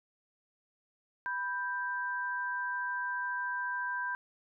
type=tone pair together; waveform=sine; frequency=987.8 / 1573.5 Hz; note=B5 / G6; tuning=0 / +6 cents; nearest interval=minor sixth; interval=806 cents; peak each=-36 / -34 dBFS; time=1.26-4.15 s; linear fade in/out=0 ms; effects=none